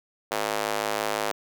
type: tone with high-pass filter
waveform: square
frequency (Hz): 52.9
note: G#1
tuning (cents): +33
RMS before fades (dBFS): -28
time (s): 0.31-1.32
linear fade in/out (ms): 5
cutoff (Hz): 580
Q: 1.2
effects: none